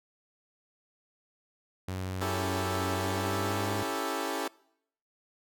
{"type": "tone with pitch glide", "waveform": "sawtooth", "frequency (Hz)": [93.3, 101.16], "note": ["F#2", "G#2"], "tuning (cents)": [15, -45], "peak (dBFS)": -29, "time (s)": [1.88, 3.83], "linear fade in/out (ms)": 5, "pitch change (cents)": 140, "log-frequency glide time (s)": [2.91, 3.69]}
{"type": "chord", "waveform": "15% pulse", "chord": "A dominant seventh", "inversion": "first", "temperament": "equal", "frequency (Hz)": [277.2, 329.6, 392, 440], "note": ["C#4", "E4", "G4", "A4"], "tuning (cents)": [0, 0, 0, 0], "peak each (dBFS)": -30, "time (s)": [2.21, 4.48], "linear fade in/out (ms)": 5}
{"effects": ["noise-tail reverb RT60 0.7 s tail -23 dB re dry"]}